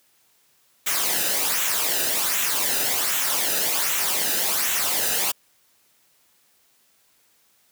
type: noise with flanger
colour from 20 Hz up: white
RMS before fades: -23 dBFS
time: 0.86-5.32 s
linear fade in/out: 10 ms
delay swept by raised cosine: 0.2 to 0.92 ms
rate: 1.3 Hz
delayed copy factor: -0.6
effects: white hiss -62 dBFS RMS until 7.71 s + high-pass 80 Hz 12 dB/octave